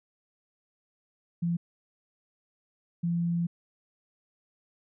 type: tone bursts at uneven times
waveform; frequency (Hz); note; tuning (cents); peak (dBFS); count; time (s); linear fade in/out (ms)
sine; 170.8; F3; -38; -25; 2; 1.42-1.57 / 3.03-3.47; 10
effects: none